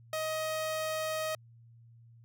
sawtooth tone, 629 Hz, D#5, 19 cents sharp, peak -28 dBFS, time 0.13-1.35 s, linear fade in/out 2 ms, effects added 116 Hz sine -54 dBFS peak until 2.24 s

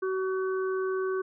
harmonic tone, 377.9 Hz, F#4, 37 cents sharp, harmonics 1 / 3 / 4, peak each -27 / -37 / -39 dBFS, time 0.02-1.22 s, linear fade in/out 10 ms, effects none

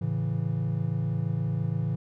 triangle chord, A major, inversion none, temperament equal, 110 / 138.59 / 164.81 Hz, A2 / C#3 / E3, 0 / 0 / 0 cents, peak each -28 dBFS, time 0.01-1.96 s, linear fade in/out 10 ms, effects none

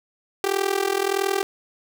sawtooth tone with amplitude modulation, 392 Hz, G4, in tune, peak -13 dBFS, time 0.44-1.43 s, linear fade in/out 0 ms, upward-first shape sine, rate 41.5 Hz, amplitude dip 90%, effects none

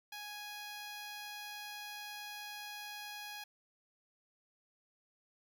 10% pulse tone, 830.6 Hz, G#5, in tune, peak -36 dBFS, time 0.12-3.44 s, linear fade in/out 5 ms, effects none

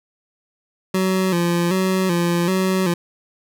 25% pulse tone with vibrato, 180 Hz, F#3, 47 cents flat, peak -13 dBFS, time 0.94-2.94 s, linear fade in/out 5 ms, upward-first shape square, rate 1.3 Hz, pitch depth 74 cents each way, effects none

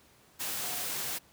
sine tone in noise, 725 Hz, F#5, 35 cents flat, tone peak -46 dBFS, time 0.62-0.85 s, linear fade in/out 20 ms, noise white, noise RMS -35 dBFS, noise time 0.39-1.19 s, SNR -14 dB, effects pink hiss -61 dBFS RMS until 1.32 s + high-pass 80 Hz 12 dB/octave

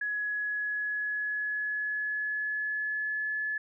sine tone with pitch glide, 1683 to 1717.4 Hz, G#6 to A6, +23 to -42 cents, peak -29 dBFS, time 0.01-3.58 s, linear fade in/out 5 ms, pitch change +35 cents, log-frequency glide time 0.25-3.37 s, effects none

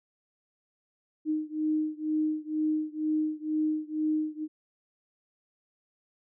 sine beating tone pair, 308.1 / 310.2 Hz, D#4 / D#4, -17 / -5 cents, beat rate 2.1 Hz, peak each -29 / -30 dBFS, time 1.25-4.48 s, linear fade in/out 50 ms, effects none

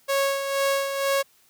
sawtooth tone with tremolo, 551 Hz, C#5, 11 cents flat, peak -16 dBFS, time 0.08-1.23 s, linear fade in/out 20 ms, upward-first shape sine, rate 2.1 Hz, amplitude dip 55%, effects white hiss -60 dBFS RMS until 1.49 s + high-pass 60 Hz 12 dB/octave

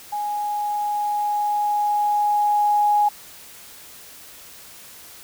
sine tone with level ramp, 830.6 Hz, G#5, in tune, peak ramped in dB -23 to -14 dBFS, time 0.12-3.09 s, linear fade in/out 10 ms, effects white hiss -43 dBFS RMS until 5.23 s

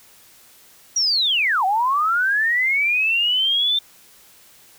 sine linear two-way sweep, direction down then up, 5800 to 733 to 3588 Hz, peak -16 dBFS, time 0.96-3.79 s, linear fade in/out 5 ms, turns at 1.65 s, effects white hiss -50 dBFS RMS until 4.78 s

